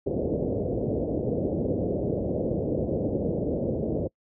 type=low-pass noise; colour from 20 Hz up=white; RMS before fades=-27 dBFS; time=0.06-4.08 s; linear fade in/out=10 ms; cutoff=570 Hz; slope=48 dB/octave; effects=noise-tail reverb RT60 0.1 s tail -26 dB re dry + high-pass 60 Hz 12 dB/octave